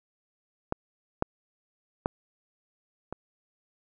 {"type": "clicks", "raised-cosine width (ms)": 1, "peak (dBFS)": [-13, -10, -11, -21], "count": 4, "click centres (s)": [0.724, 1.224, 2.059, 3.126], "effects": []}